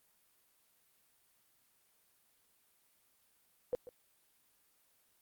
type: tone with echo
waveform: sine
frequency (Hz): 496.9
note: B4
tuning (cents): +11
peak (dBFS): -30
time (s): 3.73-3.75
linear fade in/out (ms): 0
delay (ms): 140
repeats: 1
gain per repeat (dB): -15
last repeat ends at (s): 3.89
effects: white hiss -72 dBFS RMS until 5.21 s + Opus 32 kbps